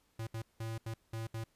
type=tone bursts at uneven times; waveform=square; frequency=112.7 Hz; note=A2; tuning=42 cents sharp; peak=-38 dBFS; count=6; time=0.19-0.27 / 0.34-0.42 / 0.6-0.78 / 0.86-0.94 / 1.13-1.27 / 1.34-1.44 s; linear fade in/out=5 ms; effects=pink hiss -73 dBFS RMS until 1.55 s + resampled to 32000 Hz